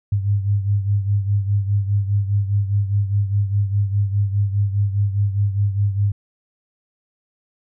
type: beating tone pair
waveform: sine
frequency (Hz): 100.1 / 105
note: G2 / G#2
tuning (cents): +37 / +19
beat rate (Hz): 4.9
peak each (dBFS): -17 / -23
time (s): 0.12-6.12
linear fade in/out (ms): 5
effects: none